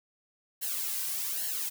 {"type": "noise with flanger", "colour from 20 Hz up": "blue", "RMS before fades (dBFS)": -33, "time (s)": [0.61, 1.7], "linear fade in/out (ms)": 20, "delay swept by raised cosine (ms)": [0.82, 2.32], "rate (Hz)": 1.2, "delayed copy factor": -0.75, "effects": []}